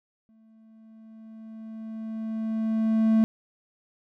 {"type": "tone with exponential growth", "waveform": "triangle", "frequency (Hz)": 221.4, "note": "A3", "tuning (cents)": 11, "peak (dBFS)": -14, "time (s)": [0.29, 3.24], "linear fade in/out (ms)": 0, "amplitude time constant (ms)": 640, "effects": []}